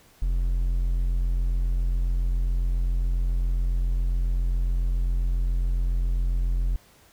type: tone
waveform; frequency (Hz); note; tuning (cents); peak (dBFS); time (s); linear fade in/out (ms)
triangle; 43.65; F1; 0; -19; 0.22-6.76; 0
effects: pink hiss -56 dBFS RMS until 7.12 s